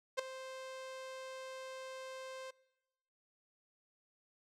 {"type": "tone with ADSR envelope", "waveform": "sawtooth", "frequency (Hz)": 523.3, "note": "C5", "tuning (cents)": 0, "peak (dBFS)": -26, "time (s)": [0.17, 2.51], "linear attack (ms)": 22, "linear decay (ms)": 6, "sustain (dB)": -15, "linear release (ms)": 9, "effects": ["noise-tail reverb RT60 1.0 s tail -23 dB re dry", "low-pass 8000 Hz 12 dB/octave"]}